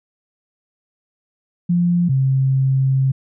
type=tone pair in turn; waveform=sine; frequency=174.61 / 133.57 Hz; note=F3 / C3; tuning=0 / +36 cents; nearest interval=perfect fourth; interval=464 cents; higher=first; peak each=-13 dBFS; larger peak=neither; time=1.69-2.09 / 2.09-3.12 s; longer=second; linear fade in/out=10 ms; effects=none